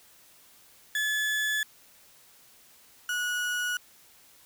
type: tone pair in turn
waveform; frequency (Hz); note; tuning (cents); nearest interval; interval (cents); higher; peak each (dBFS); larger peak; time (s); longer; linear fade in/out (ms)
35% pulse; 1719 / 1460.9; A6 / F#6; -41 / -22; minor third; 281; first; -24 / -26; first; 0.95-1.63 / 3.09-3.77; neither; 2
effects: white hiss -57 dBFS RMS until 4.45 s